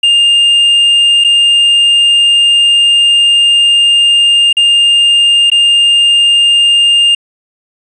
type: tone with dropouts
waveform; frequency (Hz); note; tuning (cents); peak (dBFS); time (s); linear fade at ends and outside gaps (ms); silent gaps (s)
triangle; 2811; F7; +11; -3; 0.03-7.15; 5; 1.24-1.245 / 4.529-4.568 / 5.501-5.516
effects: resampled to 22050 Hz + 7-bit